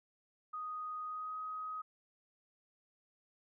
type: tone with pitch glide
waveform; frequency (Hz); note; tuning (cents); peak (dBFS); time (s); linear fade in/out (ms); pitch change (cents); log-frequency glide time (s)
sine; 1244.5 to 1259.7; D#6 to D#6; 0 to +21; -39; 0.53-1.82; 10; +21; 1.05-1.37
effects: none